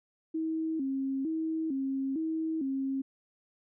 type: tone with vibrato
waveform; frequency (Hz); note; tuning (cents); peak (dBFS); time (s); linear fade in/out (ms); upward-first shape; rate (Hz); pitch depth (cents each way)
sine; 293.7; D4; 0; -29; 0.34-3.02; 10; square; 1.1; 150
effects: none